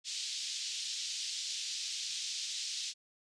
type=band-pass noise; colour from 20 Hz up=pink; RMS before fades=-39 dBFS; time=0.04-2.94 s; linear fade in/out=50 ms; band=3400 to 6700 Hz; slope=24 dB/octave; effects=resampled to 22050 Hz